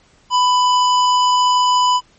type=tone; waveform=square; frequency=996 Hz; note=B5; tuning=14 cents sharp; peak=-12 dBFS; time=0.3-2.01 s; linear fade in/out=50 ms; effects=pink hiss -53 dBFS RMS until 2.18 s + MP3 32 kbps